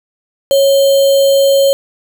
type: tone with sample-and-hold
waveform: sine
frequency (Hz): 551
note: C#5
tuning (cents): -11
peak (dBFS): -6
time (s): 0.51-1.73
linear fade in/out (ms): 0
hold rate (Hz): 3675
effects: none